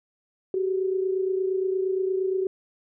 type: tone pair together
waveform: sine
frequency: 376.5 / 405.1 Hz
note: F#4 / G#4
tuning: +30 / -43 cents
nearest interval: minor second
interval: 127 cents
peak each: -23 / -31 dBFS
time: 0.54-2.47 s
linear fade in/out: 2 ms
effects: none